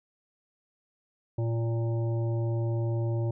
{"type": "harmonic tone", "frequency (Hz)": 115.3, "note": "A#2", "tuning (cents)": -19, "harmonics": [1, 3, 5, 7, 8], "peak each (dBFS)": [-26, -35, -39, -48, -50], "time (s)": [1.38, 3.31], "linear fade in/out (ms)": 5, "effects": []}